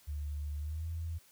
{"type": "tone with pitch glide", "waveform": "sine", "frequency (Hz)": [73.42, 82.41], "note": ["D2", "E2"], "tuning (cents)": [0, 0], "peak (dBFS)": -35, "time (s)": [0.07, 1.19], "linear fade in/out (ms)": 20, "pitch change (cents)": 200, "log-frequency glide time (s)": [0.59, 0.88], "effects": ["white hiss -63 dBFS RMS until 1.31 s"]}